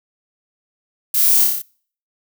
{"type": "noise with echo", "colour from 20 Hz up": "violet", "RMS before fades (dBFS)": -17, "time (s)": [1.14, 1.44], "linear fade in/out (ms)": 5, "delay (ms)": 30, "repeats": 6, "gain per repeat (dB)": -2, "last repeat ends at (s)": 1.62, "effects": ["noise-tail reverb RT60 0.5 s tail -25 dB re dry"]}